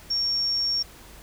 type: tone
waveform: sine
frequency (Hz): 5520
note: F8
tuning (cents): -21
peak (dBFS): -22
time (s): 0.1-0.83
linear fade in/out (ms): 10
effects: added 50 Hz sine -50 dBFS peak until 1.22 s + pink hiss -48 dBFS RMS until 1.22 s